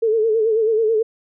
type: tone with vibrato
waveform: sine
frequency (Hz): 442.4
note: A4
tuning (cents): +9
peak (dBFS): -14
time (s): 0.02-1.03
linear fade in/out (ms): 10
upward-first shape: sine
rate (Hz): 9.2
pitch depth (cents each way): 69
effects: none